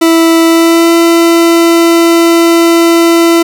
40% pulse tone with pitch glide, 329.6 to 335.7 Hz, E4 to E4, 0 to +32 cents, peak -3 dBFS, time 0.01-3.43 s, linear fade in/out 10 ms, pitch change +32 cents, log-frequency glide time 0.45-0.94 s, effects none

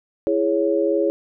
sine chord, C# minor, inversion first, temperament just, 332.6 / 415.8 / 554.4 Hz, E4 / G#4 / C#5, +16 / +2 / 0 cents, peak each -21 dBFS, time 0.27-1.1 s, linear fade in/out 0 ms, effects none

